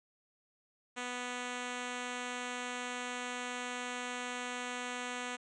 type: tone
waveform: 5% pulse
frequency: 246.9 Hz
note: B3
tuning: in tune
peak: -26 dBFS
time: 0.96-5.37 s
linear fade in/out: 20 ms
effects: resampled to 22050 Hz